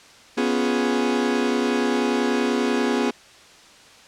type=chord; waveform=40% pulse; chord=C# dominant seventh; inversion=third; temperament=equal; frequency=246.9 / 277.2 / 349.2 / 415.3 Hz; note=B3 / C#4 / E#4 / G#4; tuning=0 / 0 / 0 / 0 cents; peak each=-22 / -26 / -27 / -24 dBFS; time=0.37-3.11 s; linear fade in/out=10 ms; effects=white hiss -48 dBFS RMS until 4.07 s + low-pass 6000 Hz 12 dB/octave